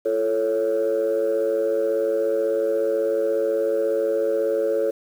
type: chord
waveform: sine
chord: F augmented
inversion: none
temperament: equal with one note detuned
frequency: 342 / 440 / 554.4 Hz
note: F4 / A4 / C#5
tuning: -36 / 0 / 0 cents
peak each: -27 / -21 / -21 dBFS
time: 0.05-4.91 s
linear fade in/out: 10 ms
effects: tanh soft clip ceiling -14 dBFS + 8-bit